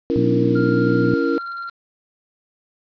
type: chord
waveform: sine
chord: A# diminished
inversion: first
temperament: just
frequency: 279.7 / 335.6 / 466.2 Hz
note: C#4 / E4 / A#4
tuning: +16 / +31 / 0 cents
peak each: -21 dBFS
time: 0.1-1.38 s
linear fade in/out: 0 ms
type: harmonic tone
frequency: 60.4 Hz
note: B1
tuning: 38 cents flat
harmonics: 2 / 3 / 4 / 5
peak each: -21 / -23 / -24 / -25 dBFS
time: 0.16-1.14 s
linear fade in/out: 0 ms
type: tone with pitch glide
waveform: triangle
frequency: 1396.9 to 1379.3 Hz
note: F6 to F6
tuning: 0 to -22 cents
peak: -25 dBFS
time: 0.55-1.7 s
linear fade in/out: 10 ms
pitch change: -22 cents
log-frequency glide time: 1.17-1.37 s
effects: resampled to 11025 Hz + 7-bit